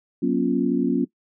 sine chord, Gb major seventh, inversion none, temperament equal with one note detuned, 185 / 239.2 / 277.2 / 349.2 Hz, Gb3 / Bb3 / Db4 / F4, 0 / +45 / 0 / 0 cents, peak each -26 / -23 / -22 / -26 dBFS, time 0.22-1.05 s, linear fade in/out 10 ms, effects noise-tail reverb RT60 0.1 s tail -19 dB re dry

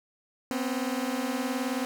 sawtooth beating tone pair, 246.9 / 265.9 Hz, B3 / C4, 0 / +28 cents, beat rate 19 Hz, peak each -27 dBFS, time 0.51-1.85 s, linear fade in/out 0 ms, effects none

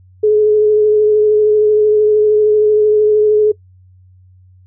sine tone with vibrato, 424.7 Hz, G#4, 39 cents sharp, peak -7 dBFS, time 0.23-3.52 s, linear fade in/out 10 ms, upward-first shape triangle, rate 13 Hz, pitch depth 22 cents each way, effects noise-tail reverb RT60 0.1 s tail -21 dB re dry + added 92 Hz sine -42 dBFS peak until 4.66 s

